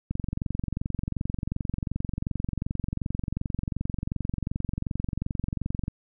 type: click train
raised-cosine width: 5 ms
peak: -16 dBFS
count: 132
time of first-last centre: 0.11-5.881 s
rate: 22.7 Hz
effects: none